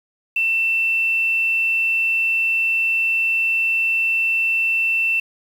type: tone with quantisation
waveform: sine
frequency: 2680 Hz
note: E7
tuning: 28 cents sharp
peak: -16 dBFS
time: 0.36-5.2 s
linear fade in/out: 5 ms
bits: 7
effects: none